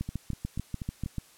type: two click trains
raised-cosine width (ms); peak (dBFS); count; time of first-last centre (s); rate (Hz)
5; -19 / -22; 9 / 5; 0.01-1.183 / 0.09-1.061; 6.82 / 4.12
effects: white hiss -57 dBFS RMS until 1.37 s + low-pass 12000 Hz 12 dB/octave